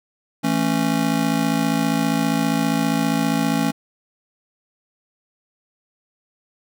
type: chord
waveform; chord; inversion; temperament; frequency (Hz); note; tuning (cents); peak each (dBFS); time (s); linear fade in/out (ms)
square; A major; second; just; 165 / 220 / 275; E3 / A3 / C#4; +2 / 0 / -14; -25 / -23 / -22; 0.43-3.72; 20
effects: none